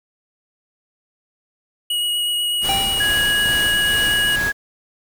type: tone with vibrato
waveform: square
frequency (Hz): 2902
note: F#7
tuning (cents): -34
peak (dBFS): -19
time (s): 1.9-4.36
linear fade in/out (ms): 5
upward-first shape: sine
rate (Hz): 8.1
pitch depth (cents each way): 10
type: noise with tremolo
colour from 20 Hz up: pink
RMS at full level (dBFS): -26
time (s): 2.61-4.53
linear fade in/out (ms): 50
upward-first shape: triangle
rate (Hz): 2.3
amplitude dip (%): 35
type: tone with exponential decay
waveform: square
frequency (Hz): 784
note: G5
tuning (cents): 0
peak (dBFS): -19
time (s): 2.69-3.38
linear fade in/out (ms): 1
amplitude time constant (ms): 150
type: tone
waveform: sine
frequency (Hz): 1661.2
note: G#6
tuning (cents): 0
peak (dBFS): -18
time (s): 3-4.52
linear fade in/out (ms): 5
effects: none